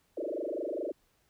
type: tone with frequency modulation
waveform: sine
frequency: 466.2 Hz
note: A#4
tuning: in tune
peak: -32 dBFS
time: 0.17-0.92 s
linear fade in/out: 5 ms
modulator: 24.8 Hz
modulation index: 6
effects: pink hiss -71 dBFS RMS until 1.29 s